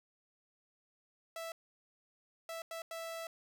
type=tone bursts at uneven times; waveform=sawtooth; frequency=659.3 Hz; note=E5; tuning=in tune; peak=-37 dBFS; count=4; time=1.36-1.52 / 2.49-2.62 / 2.71-2.82 / 2.91-3.27 s; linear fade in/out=2 ms; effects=none